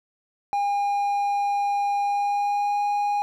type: tone with pitch glide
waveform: triangle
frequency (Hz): 810 to 820.4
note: G#5 to G#5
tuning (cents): -43 to -21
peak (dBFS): -19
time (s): 0.53-3.22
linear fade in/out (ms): 0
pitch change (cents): +22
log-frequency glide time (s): 2.03-2.83
effects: none